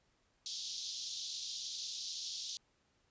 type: band-pass noise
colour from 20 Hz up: pink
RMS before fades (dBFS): -43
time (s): 0.46-2.57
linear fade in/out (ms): 0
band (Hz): 3500 to 6400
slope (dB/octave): 48
effects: pink hiss -75 dBFS RMS until 3.1 s + resampled to 16000 Hz